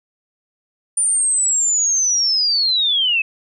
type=linear sweep; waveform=sine; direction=down; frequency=9300 to 2549 Hz; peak=-14 dBFS; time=0.97-3.22 s; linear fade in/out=5 ms; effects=none